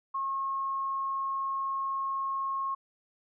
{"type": "tone", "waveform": "sine", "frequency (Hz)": 1084, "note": "C#6", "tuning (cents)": -39, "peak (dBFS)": -29, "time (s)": [0.14, 2.75], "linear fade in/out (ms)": 10, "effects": []}